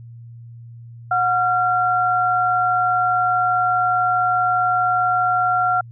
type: tone pair together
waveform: sine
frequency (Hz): 729 / 1373.8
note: F#5 / F6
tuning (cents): -26 / -29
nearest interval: major seventh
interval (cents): 1097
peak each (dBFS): -18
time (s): 1.11-5.81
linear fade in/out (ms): 5
effects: added 117 Hz sine -36 dBFS peak until 5.91 s